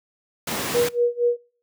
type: noise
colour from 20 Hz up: pink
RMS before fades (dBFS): -26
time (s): 0.47-0.89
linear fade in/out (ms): 5
type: tone with tremolo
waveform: sine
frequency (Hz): 480.1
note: B4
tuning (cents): -49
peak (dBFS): -15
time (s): 0.74-1.37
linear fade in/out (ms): 10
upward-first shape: sine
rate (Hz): 4.3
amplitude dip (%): 95
effects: noise-tail reverb RT60 0.4 s tail -23 dB re dry + high-pass 150 Hz 12 dB/octave